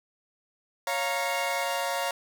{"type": "chord", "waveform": "sawtooth", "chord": "Bb minor", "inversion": "first", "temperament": "equal", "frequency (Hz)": [554.4, 698.5, 932.3], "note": ["Db5", "F5", "Bb5"], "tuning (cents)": [0, 0, 0], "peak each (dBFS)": [-28, -28, -28], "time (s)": [0.87, 2.11], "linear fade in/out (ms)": 2}
{"type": "tone", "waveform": "triangle", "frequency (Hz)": 2185, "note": "C#7", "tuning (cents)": -26, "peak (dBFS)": -32, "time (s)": [0.89, 1.64], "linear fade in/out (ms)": 10}
{"effects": []}